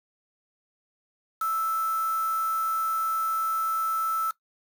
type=tone with quantisation; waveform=sine; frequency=1318.5 Hz; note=E6; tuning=in tune; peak=-24 dBFS; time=1.41-4.31 s; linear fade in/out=5 ms; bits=6; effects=noise-tail reverb RT60 0.1 s tail -17 dB re dry